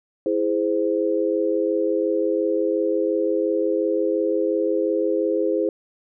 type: chord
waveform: sine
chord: E augmented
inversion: none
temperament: equal with one note detuned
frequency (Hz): 329.6 / 415.3 / 518.1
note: E4 / G#4 / B#4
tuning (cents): 0 / 0 / -17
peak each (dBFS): -23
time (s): 0.26-5.69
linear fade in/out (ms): 2
effects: none